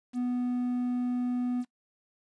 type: tone with quantisation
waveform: triangle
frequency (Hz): 246.9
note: B3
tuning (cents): 0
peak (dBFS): -25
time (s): 0.13-1.65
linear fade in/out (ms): 50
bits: 9
effects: noise-tail reverb RT60 0.1 s tail -19 dB re dry + resampled to 22050 Hz